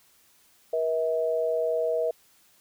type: tone pair together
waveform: sine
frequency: 479 / 643.8 Hz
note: A#4 / E5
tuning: +47 / -41 cents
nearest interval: perfect fourth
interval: 512 cents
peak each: -26 / -26 dBFS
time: 0.73-2.11 s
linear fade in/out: 5 ms
effects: white hiss -61 dBFS RMS until 2.6 s